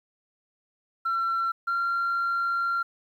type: tone pair in turn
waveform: sine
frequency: 1354 / 1378.5 Hz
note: E6 / F6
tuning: +46 / -23 cents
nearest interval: unison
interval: 31 cents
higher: second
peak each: -22 dBFS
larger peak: neither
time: 1.05-1.52 / 1.67-2.83 s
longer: second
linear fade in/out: 10 ms
effects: tanh soft clip ceiling -21 dBFS + 10-bit